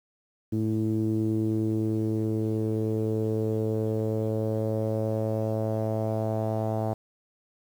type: tone with low-pass filter sweep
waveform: sawtooth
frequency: 109.6 Hz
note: A2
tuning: 6 cents flat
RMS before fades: -27 dBFS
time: 0.52-6.94 s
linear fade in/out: 10 ms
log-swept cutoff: 300 to 720 Hz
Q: 4.2
effects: 9-bit